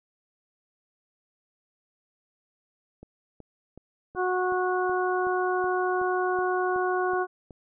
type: click train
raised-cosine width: 2 ms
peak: -31 dBFS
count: 13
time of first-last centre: 3.03-7.508 s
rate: 2.68 Hz
type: harmonic tone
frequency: 366.5 Hz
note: F#4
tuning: 16 cents flat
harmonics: 1 / 2 / 3 / 4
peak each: -26 / -29 / -31 / -32 dBFS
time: 4.15-7.27 s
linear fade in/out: 50 ms
effects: none